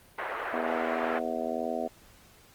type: band-pass noise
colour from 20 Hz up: white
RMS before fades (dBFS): -34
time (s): 0.18-1.19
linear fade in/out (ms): 5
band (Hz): 430 to 1800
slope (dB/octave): 24
type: harmonic tone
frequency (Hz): 81.8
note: E2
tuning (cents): -13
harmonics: 3 / 4 / 5 / 6 / 7 / 8 / 9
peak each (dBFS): -36 / -40 / -38 / -38 / -39 / -34 / -37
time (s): 0.53-1.88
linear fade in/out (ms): 10
effects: pink hiss -57 dBFS RMS until 2.54 s + Opus 32 kbps